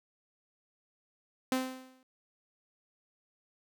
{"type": "tone with exponential decay", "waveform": "sawtooth", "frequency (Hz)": 258.9, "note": "C4", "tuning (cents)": -18, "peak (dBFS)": -22, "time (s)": [1.52, 2.03], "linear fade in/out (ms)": 2, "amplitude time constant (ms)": 110, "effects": []}